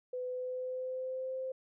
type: tone with pitch glide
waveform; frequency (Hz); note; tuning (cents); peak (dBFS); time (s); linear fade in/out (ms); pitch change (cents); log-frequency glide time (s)
sine; 502 to 521.5; B4 to C5; +28 to -6; -35; 0.13-1.52; 5; +66; 0.25-1.35
effects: none